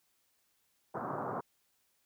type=band-pass noise; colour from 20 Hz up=white; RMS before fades=-38 dBFS; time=0.94-1.41 s; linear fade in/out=10 ms; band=100 to 1300 Hz; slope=48 dB/octave; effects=white hiss -75 dBFS RMS until 2.05 s